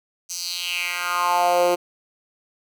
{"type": "tone with high-pass filter sweep", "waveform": "10% pulse", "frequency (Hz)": 176.5, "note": "F3", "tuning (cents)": 19, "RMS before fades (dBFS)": -22, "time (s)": [0.29, 1.76], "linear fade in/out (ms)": 20, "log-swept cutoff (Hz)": [6200, 400], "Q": 3.7, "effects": []}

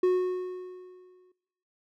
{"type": "tone with exponential decay", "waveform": "triangle", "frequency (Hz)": 365.7, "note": "F#4", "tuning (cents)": -20, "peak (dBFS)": -17, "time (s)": [0.03, 1.32], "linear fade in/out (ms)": 5, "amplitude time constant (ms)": 280, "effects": ["noise-tail reverb RT60 1.0 s tail -20 dB re dry"]}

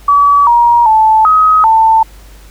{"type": "tone with pitch steps", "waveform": "sine", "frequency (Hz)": [1143, 947, 875, 1265, 890], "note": ["D6", "A#5", "A5", "D#6", "A5"], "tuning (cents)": [-47, 27, -10, 28, 20], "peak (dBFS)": -4, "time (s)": [0.08, 2.03], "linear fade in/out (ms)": 5, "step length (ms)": 390, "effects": ["added 50 Hz sine -34 dBFS peak until 2.5 s", "pink hiss -42 dBFS RMS until 2.5 s"]}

